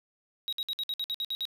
triangle tone bursts, 3818 Hz, A#7, 41 cents sharp, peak -28 dBFS, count 10, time 0.48-1.453 s, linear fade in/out 0 ms, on 46 ms, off 57 ms, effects none

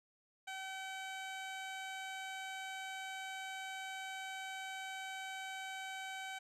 15% pulse tone with low-pass filter, 765 Hz, G5, 42 cents flat, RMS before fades -45 dBFS, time 0.47-6.39 s, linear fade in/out 10 ms, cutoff 8900 Hz, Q 0.69, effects none

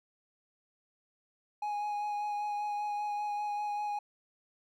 triangle tone with vibrato, 830.6 Hz, G#5, in tune, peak -30 dBFS, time 1.62-3.99 s, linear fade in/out 5 ms, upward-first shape sine, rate 5.1 Hz, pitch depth 14 cents each way, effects none

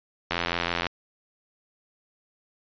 click train, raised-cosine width 0.3 ms, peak -9 dBFS, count 49, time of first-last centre 0.31-0.867 s, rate 86.1 Hz, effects resampled to 11025 Hz

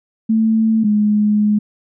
sine tone pair in turn, 221.8 / 209.8 Hz, A3 / G#3, +14 / +18 cents, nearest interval minor second, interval 96 cents, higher first, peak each -11 dBFS, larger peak neither, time 0.29-0.84 / 0.84-1.59 s, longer second, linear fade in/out 10 ms, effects none

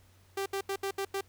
sawtooth tone bursts at uneven times, 392 Hz, G4, in tune, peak -27 dBFS, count 6, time 0.37-0.46 / 0.53-0.61 / 0.69-0.76 / 0.83-0.91 / 0.98-1.05 / 1.14-1.21 s, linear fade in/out 5 ms, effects added 93 Hz sine -60 dBFS peak until 1.28 s + pink hiss -65 dBFS RMS until 1.28 s

